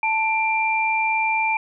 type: tone pair together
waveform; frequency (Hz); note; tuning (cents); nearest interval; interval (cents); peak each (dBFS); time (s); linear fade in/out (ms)
sine; 882 / 2370; A5 / D7; +4 / +15; octave + perfect fourth; 1711; -21; 0.03-1.57; 2
effects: none